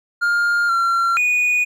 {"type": "tone with pitch steps", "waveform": "triangle", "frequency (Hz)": [1408, 1368, 2466], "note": ["F6", "F6", "D#7"], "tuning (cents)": [14, -36, -16], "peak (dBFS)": -13, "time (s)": [0.21, 1.65], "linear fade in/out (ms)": 20, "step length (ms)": 480, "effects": []}